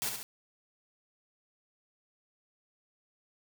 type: noise with echo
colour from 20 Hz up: white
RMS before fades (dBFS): -33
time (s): 0.02-0.09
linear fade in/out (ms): 0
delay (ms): 70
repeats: 2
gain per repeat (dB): -5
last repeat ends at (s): 0.23
effects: none